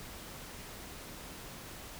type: silence
effects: pink hiss -47 dBFS RMS until 1.99 s